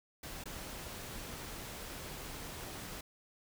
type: noise with dropouts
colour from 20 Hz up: pink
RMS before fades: -45 dBFS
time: 0.23-3.01 s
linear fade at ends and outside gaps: 5 ms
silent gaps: 0.439-0.456 s
effects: none